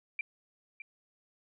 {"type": "tone with echo", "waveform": "sine", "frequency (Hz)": 2360, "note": "D7", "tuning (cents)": 8, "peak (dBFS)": -31, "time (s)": [0.19, 0.21], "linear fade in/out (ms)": 2, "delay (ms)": 610, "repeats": 1, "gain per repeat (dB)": -11, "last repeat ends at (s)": 0.82, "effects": []}